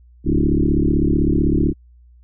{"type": "tone with frequency modulation", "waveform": "sine", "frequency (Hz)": 173.1, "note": "F3", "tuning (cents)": -15, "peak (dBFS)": -13, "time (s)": [0.24, 1.74], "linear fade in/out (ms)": 50, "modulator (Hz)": 35.8, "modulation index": 5, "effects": ["added 60 Hz sine -45 dBFS peak until 2.23 s"]}